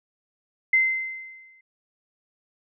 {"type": "tone with exponential decay", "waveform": "sine", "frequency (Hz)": 2071, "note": "C7", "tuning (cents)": -18, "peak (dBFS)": -14, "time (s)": [0.73, 1.61], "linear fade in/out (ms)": 5, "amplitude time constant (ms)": 190, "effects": []}